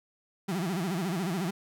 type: tone with vibrato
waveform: 35% pulse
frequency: 179.7 Hz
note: F3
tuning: 50 cents sharp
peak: -27 dBFS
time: 0.48-1.51 s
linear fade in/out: 10 ms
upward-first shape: sine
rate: 14 Hz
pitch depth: 190 cents each way
effects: none